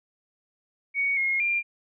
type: tone with pitch steps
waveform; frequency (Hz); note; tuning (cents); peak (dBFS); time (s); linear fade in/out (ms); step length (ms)
sine; 2235 / 2152 / 2389; C#7 / C7 / D7; +14 / +48 / +29; -22; 0.94-1.63; 50; 230
effects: none